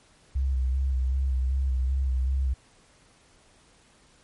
sine tone with vibrato, 65.41 Hz, C2, in tune, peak -22 dBFS, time 0.35-2.54 s, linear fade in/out 10 ms, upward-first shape square, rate 2.6 Hz, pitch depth 36 cents each way, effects pink hiss -59 dBFS RMS until 4.23 s + MP3 48 kbps

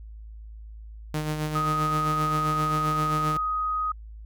sawtooth tone with tremolo, 153.1 Hz, D#3, 28 cents flat, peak -21 dBFS, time 1.14-3.37 s, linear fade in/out 0 ms, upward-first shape sine, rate 7.6 Hz, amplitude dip 45%
sine tone, 1253 Hz, D#6, 12 cents sharp, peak -24 dBFS, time 1.55-3.92 s, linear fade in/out 5 ms
effects added 54 Hz sine -39 dBFS peak until 4.25 s

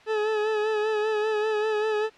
40% pulse tone with vibrato, 429.2 Hz, A4, 43 cents flat, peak -22 dBFS, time 0.06-2.1 s, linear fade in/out 50 ms, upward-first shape sine, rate 5.1 Hz, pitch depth 40 cents each way, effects white hiss -52 dBFS RMS until 2.17 s + low-pass 3000 Hz 12 dB/octave

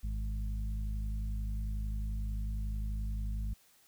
harmonic tone with a mistuned harmonic, 52.3 Hz, G#1, 13 cents sharp, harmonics 1 / 2 / 3 / 4, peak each -33 / -43 / -50 / -48 dBFS, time 0.03-3.54 s, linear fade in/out 10 ms, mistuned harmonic 2, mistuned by -18 cents, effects white hiss -65 dBFS RMS until 3.87 s

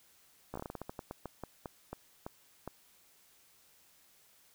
slowing click train, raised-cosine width 1 ms, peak -26 dBFS, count 18, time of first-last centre 0.54-2.676 s, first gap 15 ms, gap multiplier 1.23, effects white hiss -65 dBFS RMS until 4.54 s

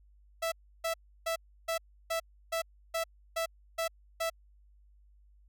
sawtooth tone bursts, 659.3 Hz, E5, in tune, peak -26 dBFS, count 10, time 0.42-4.3 s, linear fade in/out 10 ms, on 100 ms, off 320 ms, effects added 50 Hz sine -58 dBFS peak until 5.48 s

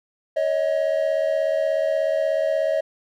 triangle tone pair together, 557 / 633.6 Hz, C#5 / D#5, +8 / +31 cents, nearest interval major second, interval 223 cents, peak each -21 / -19 dBFS, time 0.36-2.81 s, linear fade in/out 10 ms, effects none

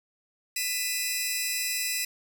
10% pulse tone cluster, 1994 / 2466 / 2652 Hz, B6 / D#7 / E7, +16 / -16 / +10 cents, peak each -23 dBFS, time 0.56-2.05 s, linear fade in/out 5 ms, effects none

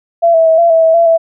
sine tone with pitch steps, 677 / 653 / 646 / 679 / 653 / 649 / 675 / 659 Hz, E5 / E5 / E5 / F5 / E5 / E5 / E5 / E5, +46 / -17 / -35 / -49 / -17 / -27 / +41 / -1 cents, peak -5 dBFS, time 0.22-1.18 s, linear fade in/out 20 ms, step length 120 ms, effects none

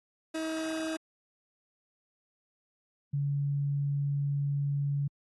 30% pulse / sine tone pair in turn, 319.3 / 141.95 Hz, D#4 / C#3, +45 / +41 cents, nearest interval octave + major second, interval 1404 cents, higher first, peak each -29 / -27 dBFS, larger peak second, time 0.34-0.97 / 3.13-5.08 s, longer second, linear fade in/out 10 ms, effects AAC 32 kbps

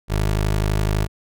20% pulse tone, 51.91 Hz, G#1, in tune, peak -13 dBFS, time 0.08-1.08 s, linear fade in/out 50 ms, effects none

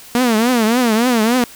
sawtooth tone with vibrato, 234 Hz, A#3, 7 cents sharp, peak -8 dBFS, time 0.15-1.44 s, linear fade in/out 0 ms, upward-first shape triangle, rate 3.5 Hz, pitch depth 180 cents each way, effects white hiss -39 dBFS RMS until 1.55 s

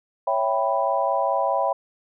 sine chord, C# half-diminished seventh, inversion none, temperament equal, 554.4 / 659.3 / 784 / 987.8 Hz, C#5 / E5 / G5 / B5, 0 / 0 / 0 / 0 cents, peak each -25 dBFS, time 0.27-1.73 s, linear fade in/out 5 ms, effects none

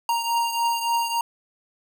square beating tone pair, 932.3 / 935.8 Hz, A#5 / A#5, 0 / +6 cents, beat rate 3.5 Hz, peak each -23 / -29 dBFS, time 0.09-1.21 s, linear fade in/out 2 ms, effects none

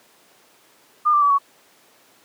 sine tone with pitch steps, 1209 / 1178 / 1147.8 / 1118.3 Hz, D6 / D6 / D6 / C#6, +50 / +5 / -40 / +15 cents, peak -13 dBFS, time 1.05-1.386 s, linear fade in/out 20 ms, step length 84 ms, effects pink hiss -54 dBFS RMS until 2.24 s + high-pass 300 Hz 12 dB/octave

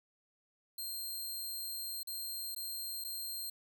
10% pulse tone with dropouts, 4186 Hz, C8, in tune, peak -32 dBFS, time 0.78-3.5 s, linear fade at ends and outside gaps 5 ms, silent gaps 2.032-2.072 / 2.549-2.562 / 3.041-3.046 s, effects none

